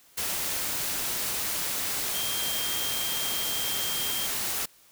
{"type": "tone in noise", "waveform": "sine", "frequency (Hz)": 3193, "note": "G7", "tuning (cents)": 31, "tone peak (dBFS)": -33, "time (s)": [2.14, 4.27], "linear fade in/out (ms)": 10, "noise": "white", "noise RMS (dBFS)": -30, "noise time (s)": [0.17, 4.66], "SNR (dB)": -6, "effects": ["white hiss -58 dBFS RMS until 4.91 s"]}